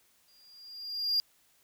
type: tone with exponential growth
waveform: triangle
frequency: 4807 Hz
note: D8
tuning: 39 cents sharp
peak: -22 dBFS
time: 0.28-1.2 s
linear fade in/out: 0 ms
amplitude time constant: 200 ms
effects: white hiss -67 dBFS RMS until 1.63 s